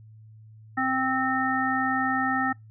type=harmonic tone; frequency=261.6 Hz; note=C4; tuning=in tune; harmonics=1 / 3 / 5 / 7; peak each=-28 / -28 / -28 / -28 dBFS; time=0.77-2.53 s; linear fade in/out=10 ms; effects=noise-tail reverb RT60 0.2 s tail -26 dB re dry + added 109 Hz sine -46 dBFS peak until 2.7 s